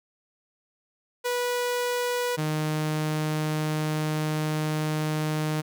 sawtooth tone pair in turn, 489.4 / 154.15 Hz, B4 / D#3, -16 / -16 cents, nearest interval octave + minor sixth, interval 2000 cents, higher first, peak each -21 dBFS, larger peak neither, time 1.24-2.37 / 2.37-5.62 s, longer second, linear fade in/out 20 ms, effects none

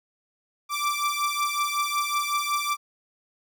sawtooth beating tone pair, 1169 / 1174.4 Hz, D6 / D6, -8 / 0 cents, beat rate 5.4 Hz, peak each -23 / -24 dBFS, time 0.69-2.77 s, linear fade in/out 50 ms, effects none

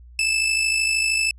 sawtooth tone with amplitude modulation, 2630 Hz, E7, 5 cents flat, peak -13 dBFS, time 0.19-1.31 s, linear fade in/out 2 ms, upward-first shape sine, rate 53 Hz, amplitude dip 50%, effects added 60 Hz sine -42 dBFS peak until 1.38 s + resampled to 24000 Hz

